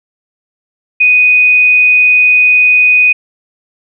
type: tone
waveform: sine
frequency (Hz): 2489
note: D#7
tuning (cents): 0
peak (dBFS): -4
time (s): 1-3.13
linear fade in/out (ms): 10
effects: none